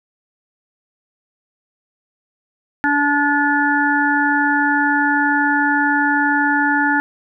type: harmonic tone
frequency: 289 Hz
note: D4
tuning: 28 cents flat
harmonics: 1 / 3 / 5 / 6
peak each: -19 / -19 / -19 / -19 dBFS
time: 2.84-7 s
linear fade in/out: 0 ms
effects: none